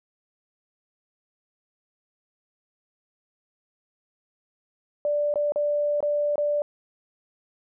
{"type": "tone with dropouts", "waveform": "sine", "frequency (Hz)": 587.3, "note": "D5", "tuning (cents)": 0, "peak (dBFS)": -21, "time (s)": [5.05, 6.62], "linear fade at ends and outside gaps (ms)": 1, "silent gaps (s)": [[5.34, 5.357], [5.521, 5.559], [6.005, 6.027], [6.357, 6.38]], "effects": []}